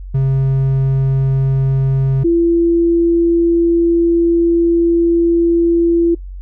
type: tone pair in turn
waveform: triangle / sine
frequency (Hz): 134.3 / 338.4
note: C3 / E4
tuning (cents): +46 / +45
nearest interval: octave + major third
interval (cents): 1599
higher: second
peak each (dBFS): -9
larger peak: neither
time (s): 0.14-2.24 / 2.24-6.15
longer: second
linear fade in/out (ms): 10
effects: noise-tail reverb RT60 0.1 s tail -23 dB re dry + added 46 Hz sine -26 dBFS peak until 6.41 s